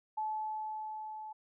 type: tone with level ramp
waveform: sine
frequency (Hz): 864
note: A5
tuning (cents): -32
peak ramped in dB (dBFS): -32 to -42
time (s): 0.17-1.33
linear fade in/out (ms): 10
effects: none